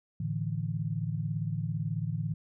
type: chord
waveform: sine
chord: A suspended fourth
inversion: none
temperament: equal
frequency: 110 / 146.83 / 164.81 Hz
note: A2 / D3 / E3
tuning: 0 / 0 / 0 cents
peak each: -34 / -34 / -34 dBFS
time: 0.2-2.34 s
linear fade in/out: 5 ms
effects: none